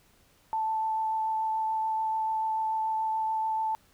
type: tone with vibrato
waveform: sine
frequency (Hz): 880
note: A5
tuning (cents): 0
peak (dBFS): -26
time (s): 0.53-3.75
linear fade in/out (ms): 0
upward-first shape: triangle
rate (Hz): 6.9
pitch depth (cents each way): 12
effects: pink hiss -63 dBFS RMS until 3.93 s